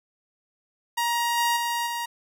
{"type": "tone with level steps", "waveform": "sawtooth", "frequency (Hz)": 944, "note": "A#5", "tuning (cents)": 22, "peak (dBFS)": [-19, -17, -21, -24], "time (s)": [0.97, 2.06], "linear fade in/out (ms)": 10, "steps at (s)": [1.37, 1.56, 1.86], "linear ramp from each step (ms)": 10, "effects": []}